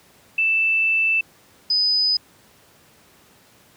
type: tone pair in turn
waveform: sine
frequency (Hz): 2648 / 4999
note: E7 / D#8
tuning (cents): +7 / +7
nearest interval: major seventh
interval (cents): 1100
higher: second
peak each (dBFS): -16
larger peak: neither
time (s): 0.38-1.21 / 1.7-2.17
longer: first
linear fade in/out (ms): 5
effects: pink hiss -53 dBFS RMS until 3.76 s + high-pass 100 Hz 12 dB/octave